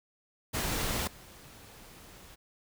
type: noise with level steps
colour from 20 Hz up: pink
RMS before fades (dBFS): -32 / -52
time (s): 0.53-2.36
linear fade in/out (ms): 20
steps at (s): 1.07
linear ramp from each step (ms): 5
effects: none